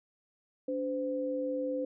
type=tone pair together; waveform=sine; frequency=287.9 / 513 Hz; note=D4 / C5; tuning=-34 / -34 cents; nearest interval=minor seventh; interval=1000 cents; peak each=-35 / -32 dBFS; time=0.68-1.85 s; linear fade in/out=5 ms; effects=none